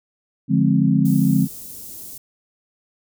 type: chord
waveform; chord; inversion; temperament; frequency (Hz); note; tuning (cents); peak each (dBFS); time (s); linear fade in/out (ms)
sine; D half-diminished seventh; none; just; 146.83 / 176.2 / 211.4 / 264.3; D3 / F3 / Ab3 / C4; 0 / +16 / +31 / +18; -19; 0.48-1.48; 50
type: band-stop noise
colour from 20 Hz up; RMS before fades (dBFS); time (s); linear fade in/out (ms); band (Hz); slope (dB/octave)
white; -36; 1.05-2.18; 5; 350 to 7900; 12
effects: none